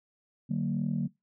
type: tone cluster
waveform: sine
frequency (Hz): 148.7 / 188.8 / 231.5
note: D3 / F#3 / A#3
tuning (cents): +22 / +35 / -12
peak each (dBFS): -31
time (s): 0.49-1.08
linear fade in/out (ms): 20
effects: noise-tail reverb RT60 0.2 s tail -23 dB re dry + tanh soft clip ceiling -20 dBFS